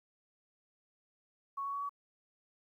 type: tone with pitch steps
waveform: sine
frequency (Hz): 1108.7 / 1117.1 / 1125.5 / 1134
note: C#6 / C#6 / C#6 / C#6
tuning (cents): 0 / +13 / +26 / +39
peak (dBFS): -35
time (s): 1.57-1.894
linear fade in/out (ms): 10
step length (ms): 81
effects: 12-bit